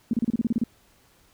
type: tone bursts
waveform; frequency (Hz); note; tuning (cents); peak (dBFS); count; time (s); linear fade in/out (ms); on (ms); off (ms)
sine; 230.8; A#3; -17; -19; 10; 0.11-0.638; 2; 24; 32
effects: pink hiss -60 dBFS RMS until 1.33 s